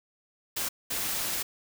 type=noise bursts at uneven times; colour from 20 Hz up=white; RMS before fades=-31 dBFS; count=2; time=0.56-0.69 / 0.9-1.43 s; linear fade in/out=10 ms; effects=none